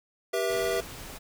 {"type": "chord", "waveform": "square", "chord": "E minor", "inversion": "first", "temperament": "equal with one note detuned", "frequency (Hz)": [392, 481.8, 659.3], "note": ["G4", "B4", "E5"], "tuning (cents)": [0, -43, 0], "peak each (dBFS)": -31, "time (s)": [0.33, 0.81], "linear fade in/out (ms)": 10}
{"type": "noise", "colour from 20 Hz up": "pink", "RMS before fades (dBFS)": -42, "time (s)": [0.49, 1.19], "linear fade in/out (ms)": 20}
{"effects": []}